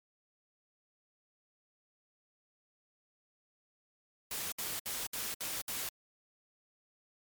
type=noise bursts; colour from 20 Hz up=white; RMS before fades=-38 dBFS; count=6; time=4.31-5.89 s; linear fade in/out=2 ms; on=210 ms; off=64 ms; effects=MP3 96 kbps